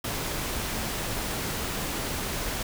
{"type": "tone in noise", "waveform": "sine", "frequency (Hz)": 220, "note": "A3", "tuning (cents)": 0, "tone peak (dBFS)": -39, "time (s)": [0.7, 0.91], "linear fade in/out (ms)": 5, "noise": "pink", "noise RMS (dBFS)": -31, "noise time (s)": [0.04, 2.63], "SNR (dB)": -11, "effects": []}